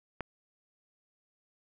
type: click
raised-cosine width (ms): 0.5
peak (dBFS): -20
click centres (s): 0.207
effects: none